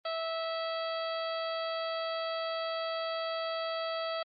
harmonic tone, 654 Hz, E5, 14 cents flat, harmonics 1 / 2 / 3 / 4 / 5 / 6 / 7, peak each -34 / -38 / -45 / -48 / -44 / -48 / -45 dBFS, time 0.05-4.23 s, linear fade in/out 5 ms, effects Opus 24 kbps

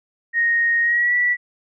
sine tone with pitch glide, 1864.7 to 1954 Hz, A#6 to B6, 0 to -19 cents, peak -15 dBFS, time 0.33-1.37 s, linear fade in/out 50 ms, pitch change +81 cents, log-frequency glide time 0.82-1.15 s, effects none

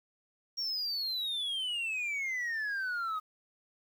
sine exponential sweep, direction down, 5610 to 1244.5 Hz, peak -29 dBFS, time 0.57-3.2 s, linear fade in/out 20 ms, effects tanh soft clip ceiling -31 dBFS + 10-bit

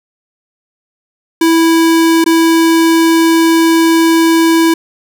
square tone with dropouts, 328.7 Hz, E4, 5 cents flat, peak -7 dBFS, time 1.41-4.74 s, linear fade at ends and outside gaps 5 ms, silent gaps 2.242-2.261 s, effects none

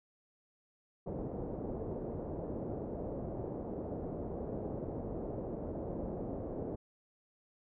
white low-pass noise, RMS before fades -40 dBFS, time 1.06-6.76 s, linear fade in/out 10 ms, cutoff 560 Hz, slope 24 dB/octave, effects none

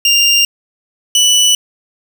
25% pulse tone pair in turn, 2794 / 2967 Hz, F7 / F#7, 0 / +4 cents, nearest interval minor second, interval 104 cents, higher second, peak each -4 dBFS, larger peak neither, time 0.05-0.45 / 1.15-1.55 s, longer neither, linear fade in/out 2 ms, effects none

